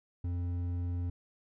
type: tone with hard clipping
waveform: triangle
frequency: 88 Hz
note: F2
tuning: 14 cents sharp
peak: -33 dBFS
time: 0.24-1.1 s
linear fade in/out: 5 ms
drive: 10 dB
effects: none